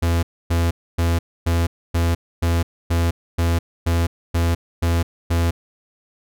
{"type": "tone bursts", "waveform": "45% pulse", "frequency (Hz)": 84.4, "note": "E2", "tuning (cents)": 41, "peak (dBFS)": -16, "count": 12, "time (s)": [0.02, 5.51], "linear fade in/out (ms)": 10, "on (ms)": 210, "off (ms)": 270, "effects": []}